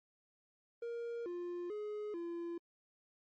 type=tone with pitch steps; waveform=triangle; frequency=469.3 / 351.1 / 420.4 / 341.2 Hz; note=A#4 / F4 / G#4 / F4; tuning=+12 / +9 / +21 / -40 cents; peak=-37 dBFS; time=0.82-2.58 s; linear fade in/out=5 ms; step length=440 ms; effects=MP3 32 kbps